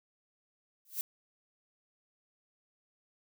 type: noise with exponential growth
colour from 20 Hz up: violet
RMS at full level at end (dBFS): -30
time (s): 0.85-1.01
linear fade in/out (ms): 1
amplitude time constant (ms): 34
effects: none